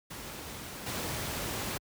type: noise with level steps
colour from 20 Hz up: pink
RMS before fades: -42 / -35 dBFS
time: 0.1-1.78 s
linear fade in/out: 10 ms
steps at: 0.86 s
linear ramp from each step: 5 ms
effects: high-pass 60 Hz 12 dB/octave